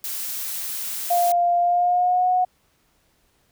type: noise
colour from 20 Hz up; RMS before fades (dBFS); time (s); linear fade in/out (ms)
blue; -29; 0.04-1.32; 2
type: tone with pitch glide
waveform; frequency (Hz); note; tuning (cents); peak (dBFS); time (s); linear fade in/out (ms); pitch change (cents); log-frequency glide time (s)
sine; 698.5 to 731.5; F5 to F#5; 0 to -20; -16; 1.1-2.45; 10; +80; 1.6-2.28
effects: pink hiss -64 dBFS RMS until 3.51 s